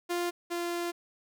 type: tone pair in turn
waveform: sawtooth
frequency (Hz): 349.2 / 345.6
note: F4 / F4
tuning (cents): 0 / -18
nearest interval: unison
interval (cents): 18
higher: first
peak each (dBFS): -25 / -27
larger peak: first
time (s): 0.09-0.31 / 0.5-0.92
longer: second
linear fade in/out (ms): 20
effects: none